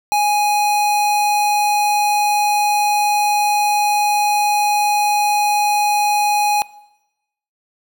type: tone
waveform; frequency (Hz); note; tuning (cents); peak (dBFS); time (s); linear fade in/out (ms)
square; 830.6; G#5; 0; -14; 0.12-6.62; 0
effects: noise-tail reverb RT60 0.9 s tail -20 dB re dry